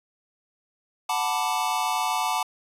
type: chord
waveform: square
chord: B minor seventh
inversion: second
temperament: equal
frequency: 740 / 880 / 987.8 / 1174.7 Hz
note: F#5 / A5 / B5 / D6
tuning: 0 / 0 / 0 / 0 cents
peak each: -30 / -28 / -31 / -31 dBFS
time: 1.09-2.43 s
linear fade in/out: 5 ms
effects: resampled to 32000 Hz